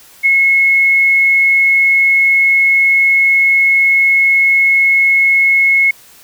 sine tone with ADSR envelope, 2178 Hz, C#7, 31 cents flat, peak -5 dBFS, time 0.23-5.91 s, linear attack 30 ms, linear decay 5 ms, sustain -2 dB, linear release 6 ms, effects white hiss -42 dBFS RMS until 6.23 s

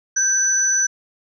sine tone pair together, 1568 / 5973 Hz, G6 / F#8, 0 / +15 cents, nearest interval octave + major seventh, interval 2315 cents, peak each -22 / -16 dBFS, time 0.16-0.87 s, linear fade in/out 10 ms, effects none

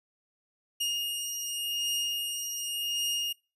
sawtooth beating tone pair, 2847 / 2847.88 Hz, F7 / F7, +33 / +33 cents, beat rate 0.88 Hz, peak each -33 / -28 dBFS, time 0.8-3.33 s, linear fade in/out 10 ms, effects noise-tail reverb RT60 0.3 s tail -24 dB re dry + resampled to 32000 Hz

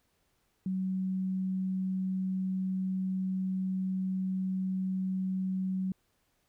sine tone, 188 Hz, F#3, 28 cents sharp, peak -29 dBFS, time 0.66-5.92 s, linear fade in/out 2 ms, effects pink hiss -74 dBFS RMS until 6.48 s

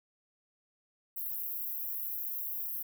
pink high-pass noise, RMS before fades -37 dBFS, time 1.16-2.83 s, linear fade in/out 10 ms, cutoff 12000 Hz, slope 96 dB/octave, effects none

